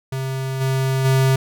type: tone with level steps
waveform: square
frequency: 132.8 Hz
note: C3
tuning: 26 cents sharp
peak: -23 / -18 / -14 dBFS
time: 0.12-1.36 s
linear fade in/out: 5 ms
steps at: 0.6 / 1.04 s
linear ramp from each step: 20 ms
effects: none